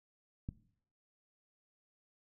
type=click; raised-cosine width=5 ms; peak=-26 dBFS; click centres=0.489 s; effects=noise-tail reverb RT60 0.6 s tail -18 dB re dry